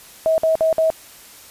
sine tone bursts, 642 Hz, E5, 46 cents flat, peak -13 dBFS, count 4, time 0.26-0.902 s, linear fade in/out 0 ms, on 120 ms, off 54 ms, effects white hiss -43 dBFS RMS until 1.5 s + resampled to 32000 Hz

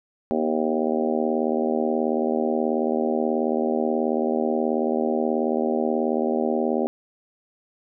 harmonic tone with a mistuned harmonic, 78.5 Hz, D#2, 16 cents sharp, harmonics 3 / 4 / 5 / 6 / 7 / 8 / 9 / 10, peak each -25 / -30 / -26 / -32 / -28 / -31 / -33 / -33 dBFS, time 0.31-6.87 s, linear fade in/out 0 ms, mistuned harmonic 3, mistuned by +25 cents, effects none

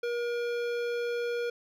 sine tone with hard clipping, 476.7 Hz, A#4, 39 cents sharp, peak -31 dBFS, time 0.03-1.5 s, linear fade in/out 5 ms, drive 15 dB, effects none

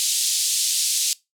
white band-pass noise, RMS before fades -22 dBFS, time 0-1.13 s, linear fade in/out 0 ms, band 3400 to 9600 Hz, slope 24 dB/octave, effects noise-tail reverb RT60 0.2 s tail -21 dB re dry

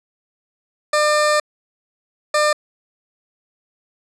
20% pulse tone bursts at uneven times, 600 Hz, D5, 37 cents sharp, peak -9 dBFS, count 2, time 0.93-1.4 / 2.34-2.53 s, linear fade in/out 5 ms, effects resampled to 22050 Hz

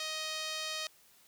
sawtooth tone with band-pass filter, 626 Hz, D#5, 10 cents sharp, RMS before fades -38 dBFS, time 0-0.87 s, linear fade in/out 2 ms, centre 4300 Hz, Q 1.3, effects white hiss -63 dBFS RMS until 1.27 s

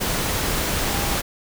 sine tone in noise, 807 Hz, G#5, 50 cents flat, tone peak -33 dBFS, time 0.87-1.16 s, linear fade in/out 20 ms, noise pink, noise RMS -23 dBFS, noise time 0-1.22 s, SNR -13 dB, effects none

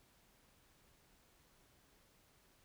silence, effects pink hiss -70 dBFS RMS until 2.64 s

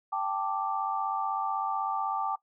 sine chord, G suspended second, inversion none, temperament equal, 784 / 880 / 1174.7 Hz, G5 / A5 / D6, 0 / 0 / 0 cents, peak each -32 / -33 / -32 dBFS, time 0.12-2.36 s, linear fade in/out 10 ms, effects noise-tail reverb RT60 0.1 s tail -19 dB re dry

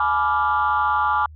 sine chord, G# diminished seventh, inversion none, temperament equal with one note detuned, 847.6 / 987.8 / 1174.7 / 1396.9 Hz, G#5 / B5 / D6 / F6, +35 / 0 / 0 / 0 cents, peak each -21 / -24 / -20 / -24 dBFS, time 0-1.26 s, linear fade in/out 2 ms, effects tanh soft clip ceiling -10 dBFS + added 77 Hz sine -39 dBFS peak until 1.35 s

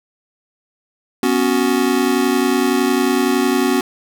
square chord, B suspended second, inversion none, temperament just, 246.9 / 277.8 / 370.4 Hz, B3 / C#4 / F#4, 0 / +4 / +2 cents, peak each -19 dBFS, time 1.23-3.81 s, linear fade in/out 2 ms, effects none

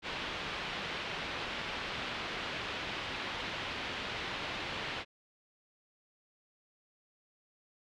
white low-pass noise, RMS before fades -39 dBFS, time 0.02-5.05 s, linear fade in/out 50 ms, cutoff 3500 Hz, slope 24 dB/octave, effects none

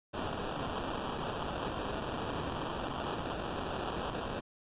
white noise with sample-and-hold, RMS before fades -37 dBFS, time 0.13-4.41 s, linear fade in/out 20 ms, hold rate 2100 Hz, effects resampled to 8000 Hz

